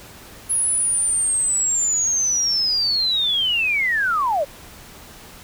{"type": "linear sweep", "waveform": "sine", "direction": "down", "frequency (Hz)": [10600, 531], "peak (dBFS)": -17, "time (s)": [0.49, 4.45], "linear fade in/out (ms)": 20, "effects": ["pink hiss -42 dBFS RMS until 5.43 s"]}